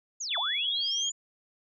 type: linear two-way sweep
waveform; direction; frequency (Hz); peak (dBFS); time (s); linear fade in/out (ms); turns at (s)
sine; down then up; 7100 to 644 to 7100; -32; 0.2-1.12; 10; 0.38
type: tone with pitch glide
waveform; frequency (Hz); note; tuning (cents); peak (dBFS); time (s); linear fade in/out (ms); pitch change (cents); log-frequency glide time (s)
sine; 3452 to 3221; A7 to G7; -34 to +46; -28; 0.3-1.1; 10; -120; 0.41-0.91
effects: none